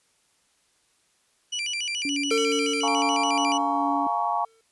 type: tone with vibrato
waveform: 30% pulse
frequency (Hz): 2637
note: E7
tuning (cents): 0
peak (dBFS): -24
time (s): 1.52-3.58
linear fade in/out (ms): 10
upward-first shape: square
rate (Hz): 7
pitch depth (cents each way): 190
type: tone with tremolo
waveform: sine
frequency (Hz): 284.4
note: C#4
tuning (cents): +45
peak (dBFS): -26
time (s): 2.05-4.07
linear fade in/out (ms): 2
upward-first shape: sine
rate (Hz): 2.3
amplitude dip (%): 30
type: tone with exponential decay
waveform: square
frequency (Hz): 449.9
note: A4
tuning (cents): +39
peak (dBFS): -21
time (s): 2.31-4.61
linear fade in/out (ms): 2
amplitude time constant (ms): 500
type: chord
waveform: sine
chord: Bb minor seventh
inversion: second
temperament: just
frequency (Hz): 699.2 / 839.1 / 932.3 / 1118.8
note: F5 / Ab5 / Bb5 / Db6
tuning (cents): +2 / +18 / 0 / +16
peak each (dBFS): -28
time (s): 2.83-4.45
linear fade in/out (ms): 5
effects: white hiss -66 dBFS RMS until 4.71 s + resampled to 24000 Hz